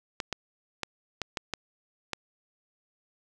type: clicks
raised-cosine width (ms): 0.2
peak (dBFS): -13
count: 7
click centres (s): 0.202 / 0.327 / 0.833 / 1.217 / 1.372 / 1.537 / 2.133
effects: none